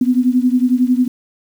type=beating tone pair; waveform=sine; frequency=246.9 / 257.9 Hz; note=B3 / C4; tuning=0 / -25 cents; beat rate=11 Hz; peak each=-13 / -15 dBFS; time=0.01-1.08 s; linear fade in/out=5 ms; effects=7-bit